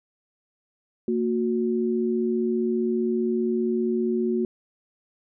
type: tone pair together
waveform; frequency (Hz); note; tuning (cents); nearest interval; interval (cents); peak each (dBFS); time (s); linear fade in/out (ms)
sine; 230 / 365.1; A#3 / F#4; -23 / -23; minor sixth; 800; -24; 1.08-4.45; 2
effects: none